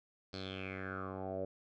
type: tone with low-pass filter sweep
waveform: 10% pulse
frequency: 95.1 Hz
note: F#2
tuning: 48 cents sharp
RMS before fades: -42 dBFS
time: 0.33-1.45 s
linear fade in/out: 5 ms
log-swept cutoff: 4600 to 540 Hz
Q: 6.1
effects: none